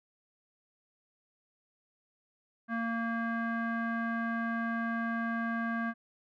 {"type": "tone with low-pass filter", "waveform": "square", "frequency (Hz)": 230, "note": "A#3", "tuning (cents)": -23, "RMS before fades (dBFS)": -33, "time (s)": [2.68, 5.94], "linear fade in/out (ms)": 50, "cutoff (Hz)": 1500, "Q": 6.3, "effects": []}